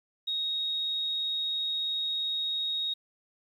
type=tone; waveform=sine; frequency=3757 Hz; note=A#7; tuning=13 cents sharp; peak=-28 dBFS; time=0.27-2.94 s; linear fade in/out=10 ms; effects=10-bit